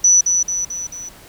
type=tone with echo; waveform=sine; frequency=5940 Hz; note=F#8; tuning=6 cents sharp; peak=-8 dBFS; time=0.04-0.21 s; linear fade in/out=5 ms; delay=220 ms; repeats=4; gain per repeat=-5 dB; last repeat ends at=1.09 s; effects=pink hiss -43 dBFS RMS until 1.28 s